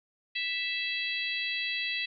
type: harmonic tone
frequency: 659.3 Hz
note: E5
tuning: in tune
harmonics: 3 / 4 / 5 / 6 / 7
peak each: -36 / -33 / -37 / -37 / -44 dBFS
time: 0.35-2.06 s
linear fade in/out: 10 ms
effects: none